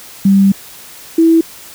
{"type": "tone pair in turn", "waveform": "sine", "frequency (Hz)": [196, 328], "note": ["G3", "E4"], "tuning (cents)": [0, -9], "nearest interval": "major sixth", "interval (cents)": 891, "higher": "second", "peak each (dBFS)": -5, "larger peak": "neither", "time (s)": [[0.25, 0.52], [1.18, 1.41]], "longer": "first", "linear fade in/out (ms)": 5, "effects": ["white hiss -35 dBFS RMS until 1.74 s"]}